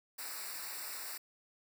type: noise with comb filter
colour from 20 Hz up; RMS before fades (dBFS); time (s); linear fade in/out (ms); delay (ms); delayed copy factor
white; -43; 0.18-1.18; 10; 0.31; -0.9
effects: none